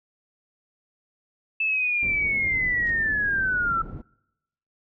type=linear sweep; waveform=sine; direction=down; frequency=2637 to 1318.5 Hz; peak=-21 dBFS; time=1.6-3.82 s; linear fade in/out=5 ms
type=low-pass noise; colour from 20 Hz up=pink; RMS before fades=-37 dBFS; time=2.02-4.02 s; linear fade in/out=10 ms; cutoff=390 Hz; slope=12 dB/octave
type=clicks; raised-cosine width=0.2 ms; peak=-31 dBFS; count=2; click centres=2.872 / 2.893 s
effects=noise-tail reverb RT60 0.9 s tail -25 dB re dry